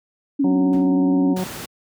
sine tone with vibrato, 277.2 Hz, C#4, in tune, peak -15 dBFS, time 0.39-1.34 s, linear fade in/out 10 ms, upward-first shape triangle, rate 19 Hz, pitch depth 70 cents each way
harmonic tone, 185 Hz, F#3, in tune, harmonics 1 / 2 / 3 / 4 / 5, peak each -22 / -28 / -32 / -34 / -36 dBFS, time 0.44-1.44 s, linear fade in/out 2 ms
brown noise with exponential decay, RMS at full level -29 dBFS, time 0.73-1.01 s, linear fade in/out 0 ms, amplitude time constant 60 ms
pink noise, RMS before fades -32 dBFS, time 1.36-1.66 s, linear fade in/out 10 ms
effects high-pass 100 Hz 12 dB/octave

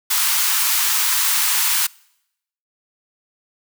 white high-pass noise, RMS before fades -18 dBFS, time 0.1-1.87 s, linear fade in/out 10 ms, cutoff 850 Hz, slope 96 dB/octave, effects noise-tail reverb RT60 0.8 s tail -25 dB re dry

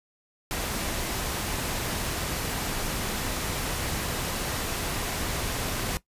pink noise, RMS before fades -30 dBFS, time 0.51-5.97 s, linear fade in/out 0 ms, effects noise-tail reverb RT60 0.1 s tail -17 dB re dry + resampled to 32000 Hz

